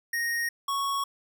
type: tone pair in turn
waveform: square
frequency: 1864.7 / 1108.8 Hz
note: A#6 / C#6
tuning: 0 / 0 cents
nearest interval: major sixth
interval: 900 cents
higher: first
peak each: -27 dBFS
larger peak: neither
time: 0.13-0.49 / 0.68-1.04 s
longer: neither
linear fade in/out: 5 ms
effects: none